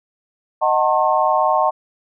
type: chord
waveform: sine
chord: D# diminished seventh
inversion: none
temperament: just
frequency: 622.3 / 746.7 / 896 / 1075.3 Hz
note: D#5 / F#5 / A5 / C6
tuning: 0 / +16 / +31 / +47 cents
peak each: -19 dBFS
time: 0.61-1.71 s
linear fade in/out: 20 ms
effects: none